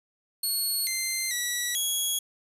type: tone with pitch steps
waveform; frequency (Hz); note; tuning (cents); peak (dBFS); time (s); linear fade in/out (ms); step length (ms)
10% pulse; 4354 / 2083 / 1943 / 3328; C#8 / C7 / B6 / G#7; -32 / -8 / -29 / +3; -18; 0.43-2.19; 5; 440
effects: resampled to 32000 Hz + 8-bit